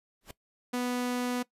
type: noise with exponential growth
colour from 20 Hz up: pink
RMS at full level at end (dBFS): -40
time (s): 0.21-0.31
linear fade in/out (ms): 2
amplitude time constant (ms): 20
type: tone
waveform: sawtooth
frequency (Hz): 246.9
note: B3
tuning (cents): 0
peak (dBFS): -25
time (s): 0.73-1.43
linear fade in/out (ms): 10
effects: noise-tail reverb RT60 0.1 s tail -19 dB re dry + resampled to 32000 Hz